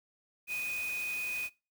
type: tone in noise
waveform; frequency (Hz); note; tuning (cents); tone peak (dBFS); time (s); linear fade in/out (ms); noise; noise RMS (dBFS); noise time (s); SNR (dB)
sine; 2489; D#7; 0; -33; 0.47-1.5; 50; white; -45; 0.47-1.5; +9
effects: noise-tail reverb RT60 0.3 s tail -22 dB re dry